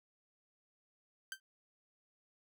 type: tone with exponential decay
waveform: sawtooth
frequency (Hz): 1557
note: G6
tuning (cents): -12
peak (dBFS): -33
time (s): 1.32-1.4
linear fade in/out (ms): 1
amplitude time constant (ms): 16
effects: none